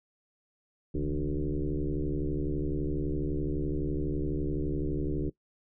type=tone with frequency modulation; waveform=sine; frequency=151.5 Hz; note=D#3; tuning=46 cents flat; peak=-27 dBFS; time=0.94-5.3 s; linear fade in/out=10 ms; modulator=71.9 Hz; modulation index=3.5; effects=noise-tail reverb RT60 0.1 s tail -20 dB re dry